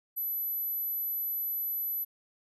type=tone; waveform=sine; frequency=11970 Hz; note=F#9; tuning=19 cents sharp; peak=-30 dBFS; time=0.16-2.05 s; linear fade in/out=20 ms; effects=none